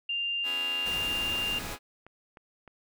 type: tone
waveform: sine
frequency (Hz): 2794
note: F7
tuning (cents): 0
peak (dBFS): -28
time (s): 0.09-1.59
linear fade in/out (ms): 5
type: chord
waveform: 5% pulse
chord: C# minor seventh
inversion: third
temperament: just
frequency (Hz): 249.5 / 277.2 / 332.6 / 415.8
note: B3 / C#4 / E4 / G#4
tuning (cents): +18 / 0 / +16 / +2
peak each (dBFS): -35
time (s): 0.43-1.79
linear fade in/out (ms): 50
type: noise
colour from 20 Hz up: pink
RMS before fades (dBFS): -39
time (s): 0.85-1.76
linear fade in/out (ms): 20
type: click train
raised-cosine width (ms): 0.5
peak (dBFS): -34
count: 4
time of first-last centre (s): 1.76-2.677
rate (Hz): 3.27
effects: none